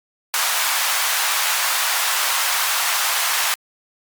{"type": "high-pass noise", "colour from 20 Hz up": "pink", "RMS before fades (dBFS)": -20, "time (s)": [0.34, 3.54], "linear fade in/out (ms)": 0, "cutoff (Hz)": 850, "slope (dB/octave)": 24, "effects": ["Opus 48 kbps"]}